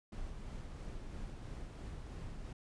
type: noise with tremolo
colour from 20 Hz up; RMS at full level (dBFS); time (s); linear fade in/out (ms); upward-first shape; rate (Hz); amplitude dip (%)
brown; -44; 0.12-2.53; 5; sine; 3; 25
effects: resampled to 22050 Hz